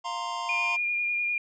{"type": "chord", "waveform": "square", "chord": "F suspended fourth", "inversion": "none", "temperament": "just", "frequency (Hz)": [698.5, 931.3, 1047.7], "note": ["F5", "Bb5", "C6"], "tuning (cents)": [0, -2, 2], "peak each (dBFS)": [-38, -35, -34], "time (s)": [0.04, 0.77], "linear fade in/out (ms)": 20}
{"type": "tone with vibrato", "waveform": "sine", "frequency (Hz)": 2420, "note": "D#7", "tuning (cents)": -49, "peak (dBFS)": -25, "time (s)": [0.49, 1.38], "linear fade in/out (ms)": 2, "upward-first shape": "triangle", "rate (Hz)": 10, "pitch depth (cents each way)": 18}
{"effects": ["resampled to 16000 Hz"]}